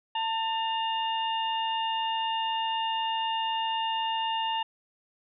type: harmonic tone with a mistuned harmonic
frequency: 898 Hz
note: A5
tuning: 35 cents sharp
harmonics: 1 / 2 / 3 / 4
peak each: -28 / -40 / -32 / -43 dBFS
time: 0.15-4.63 s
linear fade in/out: 5 ms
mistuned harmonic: 3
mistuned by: +82 cents
effects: none